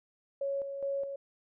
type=tone with tremolo; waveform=sine; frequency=554.4 Hz; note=C#5; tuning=in tune; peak=-30 dBFS; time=0.41-1.16 s; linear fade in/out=5 ms; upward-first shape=square; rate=2.4 Hz; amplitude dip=50%; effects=none